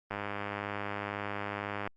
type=click train; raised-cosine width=0.5 ms; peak=-20 dBFS; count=181; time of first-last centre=0.11-1.875 s; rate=102 Hz; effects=Opus 32 kbps